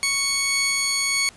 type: tone pair together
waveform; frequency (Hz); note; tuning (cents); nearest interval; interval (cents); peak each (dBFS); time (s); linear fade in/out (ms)
15% pulse; 1108.7 / 2219; C#6 / C#7; 0 / +1; octave; 1201; -25 / -14; 0.03-1.29; 0
effects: pink hiss -49 dBFS RMS until 1.36 s + resampled to 24000 Hz